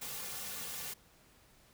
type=noise with comb filter; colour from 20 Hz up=white; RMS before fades=-42 dBFS; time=0.01-0.94 s; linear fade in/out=10 ms; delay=3.1 ms; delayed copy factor=-0.75; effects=pink hiss -64 dBFS RMS until 1.73 s